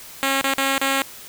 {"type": "tone with dropouts", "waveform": "5% pulse", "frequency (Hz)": 271.6, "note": "C#4", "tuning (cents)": -35, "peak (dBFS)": -7, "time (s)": [0.23, 1.02], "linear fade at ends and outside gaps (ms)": 0, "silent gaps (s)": [[0.414, 0.442], [0.538, 0.58], [0.779, 0.814]], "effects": ["white hiss -40 dBFS RMS until 1.28 s"]}